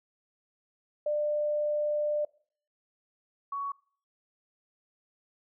sine tone pair in turn, 596 / 1119.6 Hz, D5 / C#6, +25 / +17 cents, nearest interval major seventh, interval 1092 cents, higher second, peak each -26 / -31 dBFS, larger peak first, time 1.06-2.25 / 3.52-3.72 s, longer first, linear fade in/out 5 ms, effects noise-tail reverb RT60 0.5 s tail -22 dB re dry

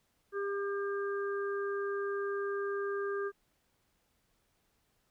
harmonic tone, 400 Hz, G4, 35 cents sharp, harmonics 1 / 3 / 4, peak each -33 / -41 / -42 dBFS, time 0.32-3.32 s, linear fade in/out 50 ms, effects pink hiss -75 dBFS RMS until 5.1 s

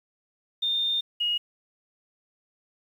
sine tone pair in turn, 3627 / 2879 Hz, A#7 / F#7, -48 / -48 cents, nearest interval major third, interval 400 cents, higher first, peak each -23 dBFS, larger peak neither, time 0.62-1.01 / 1.2-1.38 s, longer first, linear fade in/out 10 ms, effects 9-bit

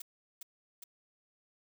blue noise with echo, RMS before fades -43 dBFS, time 0-0.02 s, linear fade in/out 5 ms, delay 410 ms, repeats 2, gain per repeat -2 dB, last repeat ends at 0.84 s, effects none

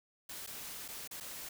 white noise with dropouts, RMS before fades -45 dBFS, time 0.29-1.49 s, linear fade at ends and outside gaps 5 ms, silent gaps 0.465-0.473 / 0.881-0.885 / 1.076-1.11 / 1.202-1.207 s, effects none

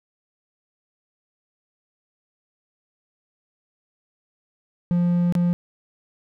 triangle tone with dropouts, 174.8 Hz, F3, 2 cents sharp, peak -15 dBFS, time 4.91-5.53 s, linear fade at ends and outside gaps 0 ms, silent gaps 5.324-5.352 s, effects none

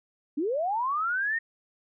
sine linear sweep, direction up, 267.1 to 1869 Hz, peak -25 dBFS, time 0.37-1.39 s, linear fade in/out 10 ms, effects none

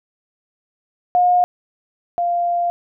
sine tone pair in turn, 716 / 696 Hz, F5 / F5, +43 / -6 cents, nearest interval unison, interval 49 cents, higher first, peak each -11 / -16 dBFS, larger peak first, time 1.15-1.44 / 2.18-2.7 s, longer second, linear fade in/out 0 ms, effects none

